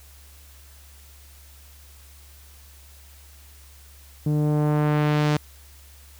sawtooth tone with low-pass filter sweep, 149.7 Hz, D3, 33 cents sharp, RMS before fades -21 dBFS, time 4.26-5.37 s, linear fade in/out 5 ms, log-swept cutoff 310 to 6600 Hz, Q 0.76, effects added 70 Hz sine -47 dBFS peak until 6.19 s + white hiss -52 dBFS RMS until 6.19 s

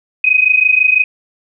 sine tone pair together, 2500 / 2526 Hz, D#7 / D#7, +8 / +26 cents, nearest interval unison, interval 18 cents, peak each -11 dBFS, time 0.24-1.04 s, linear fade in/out 5 ms, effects none

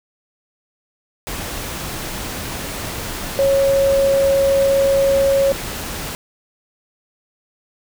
sine tone in noise, 549 Hz, C#5, 17 cents flat, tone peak -12 dBFS, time 3.39-5.52 s, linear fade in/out 0 ms, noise pink, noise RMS -27 dBFS, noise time 1.27-6.15 s, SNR +12 dB, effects none

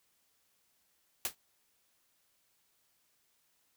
white noise with exponential decay, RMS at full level -29 dBFS, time 1.25-1.35 s, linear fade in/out 2 ms, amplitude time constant 21 ms, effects white hiss -74 dBFS RMS until 3.76 s

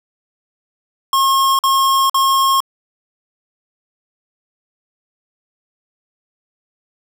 square tone bursts, 1079 Hz, C#6, 47 cents flat, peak -12 dBFS, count 3, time 1.13-2.604 s, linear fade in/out 2 ms, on 460 ms, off 47 ms, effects none

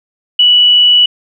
sine tone, 2949 Hz, F#7, 6 cents flat, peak -4 dBFS, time 0.39-1.06 s, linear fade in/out 5 ms, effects none

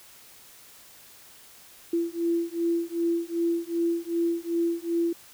sine beating tone pair, 336.7 / 339.3 Hz, E4 / F4, +37 / -50 cents, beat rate 2.6 Hz, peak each -27 / -27 dBFS, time 1.93-5.13 s, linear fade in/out 5 ms, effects white hiss -51 dBFS RMS until 5.33 s

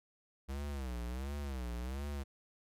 square tone with vibrato, 65.41 Hz, C2, in tune, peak -38 dBFS, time 0.48-2.24 s, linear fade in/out 20 ms, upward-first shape sine, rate 1.4 Hz, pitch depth 180 cents each way, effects MP3 96 kbps

